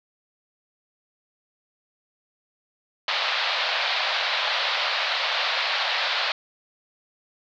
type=band-pass noise; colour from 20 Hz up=white; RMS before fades=-25 dBFS; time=3.08-6.32 s; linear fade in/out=2 ms; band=550 to 4400 Hz; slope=48 dB/octave; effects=none